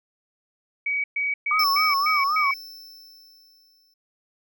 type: tone bursts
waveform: sine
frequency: 2267 Hz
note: C#7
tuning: 38 cents sharp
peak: -22 dBFS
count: 6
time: 0.86-2.54 s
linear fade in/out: 5 ms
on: 180 ms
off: 120 ms
type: tone with vibrato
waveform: sine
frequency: 1177 Hz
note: D6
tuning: 3 cents sharp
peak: -20 dBFS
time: 1.51-2.51 s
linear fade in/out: 2 ms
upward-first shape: sine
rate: 3.8 Hz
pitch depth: 130 cents each way
type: tone with exponential decay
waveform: square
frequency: 5310 Hz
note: E8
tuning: 12 cents sharp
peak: -21 dBFS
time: 1.59-3.94 s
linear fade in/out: 5 ms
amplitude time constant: 510 ms
effects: none